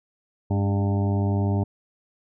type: harmonic tone with a mistuned harmonic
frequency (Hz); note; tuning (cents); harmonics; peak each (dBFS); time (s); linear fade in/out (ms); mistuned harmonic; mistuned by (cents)
100; G2; +35; 1 / 2 / 3 / 4 / 6 / 7 / 8 / 9; -21 / -27 / -31 / -33 / -37 / -38 / -39 / -40; 0.5-1.64; 10; 3; -48
effects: none